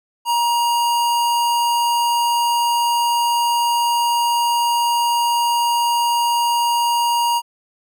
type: tone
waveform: square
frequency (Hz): 946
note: A#5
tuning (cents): +25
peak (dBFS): -16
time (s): 0.25-7.42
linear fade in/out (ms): 50
effects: none